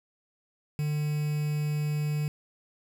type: tone with quantisation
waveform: triangle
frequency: 150 Hz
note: D3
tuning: 37 cents sharp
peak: -24 dBFS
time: 0.79-2.28 s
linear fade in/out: 0 ms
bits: 7
effects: none